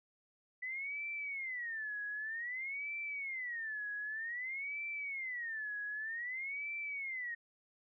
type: tone with vibrato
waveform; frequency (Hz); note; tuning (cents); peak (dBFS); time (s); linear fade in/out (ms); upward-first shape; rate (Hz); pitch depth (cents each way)
sine; 1975.5; B6; 0; -38; 0.62-7.35; 10; sine; 0.53; 290
effects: none